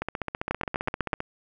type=two click trains; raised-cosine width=0.5 ms; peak=-14 / -10 dBFS; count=19 / 6; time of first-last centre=0.02-1.204 / 0.51-1.132 s; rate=15.2 / 8.04 Hz; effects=none